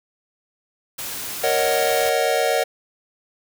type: noise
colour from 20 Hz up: white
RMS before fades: -30 dBFS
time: 0.98-2.1 s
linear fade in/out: 10 ms
type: chord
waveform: square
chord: D# minor seventh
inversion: second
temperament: equal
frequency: 466.2 / 554.4 / 622.3 / 740 Hz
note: A#4 / C#5 / D#5 / F#5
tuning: 0 / 0 / 0 / 0 cents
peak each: -24 dBFS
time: 1.43-2.64 s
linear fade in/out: 10 ms
effects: none